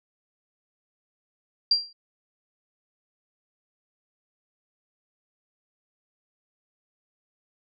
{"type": "tone with exponential decay", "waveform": "sine", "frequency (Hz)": 4745, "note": "D8", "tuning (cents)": 17, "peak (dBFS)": -14, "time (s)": [1.71, 1.93], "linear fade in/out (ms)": 5, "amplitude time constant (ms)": 47, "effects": []}